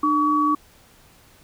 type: tone pair together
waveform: sine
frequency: 300.7 / 1134 Hz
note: D4 / C#6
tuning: +41 / +39 cents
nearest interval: octave + major seventh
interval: 2298 cents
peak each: -21 / -18 dBFS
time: 0.03-0.55 s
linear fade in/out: 5 ms
effects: pink hiss -53 dBFS RMS until 1.43 s